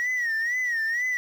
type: tone with vibrato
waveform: sine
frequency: 1895 Hz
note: A#6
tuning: 28 cents sharp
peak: -21 dBFS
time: 0-1.17 s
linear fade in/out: 0 ms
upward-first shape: sine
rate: 2.1 Hz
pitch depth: 110 cents each way
effects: tanh soft clip ceiling -22 dBFS + 8-bit